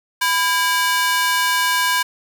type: ring-modulated tone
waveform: sawtooth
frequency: 1308 Hz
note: E6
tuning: 14 cents flat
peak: -9 dBFS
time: 0.21-2.03 s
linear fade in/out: 10 ms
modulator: 310 Hz
effects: none